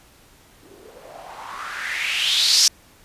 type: noise with low-pass filter sweep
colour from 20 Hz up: violet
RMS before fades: -23 dBFS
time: 0.63-2.68 s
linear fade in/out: 2 ms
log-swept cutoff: 310 to 5600 Hz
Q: 4
effects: pink hiss -52 dBFS RMS until 3.04 s + resampled to 32000 Hz